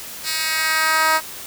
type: tone with high-pass filter sweep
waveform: 10% pulse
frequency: 316.7 Hz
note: D#4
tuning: 31 cents sharp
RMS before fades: -19 dBFS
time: 0.23-1.21 s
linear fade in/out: 50 ms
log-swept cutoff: 3500 to 870 Hz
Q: 1.2
effects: white hiss -34 dBFS RMS until 1.46 s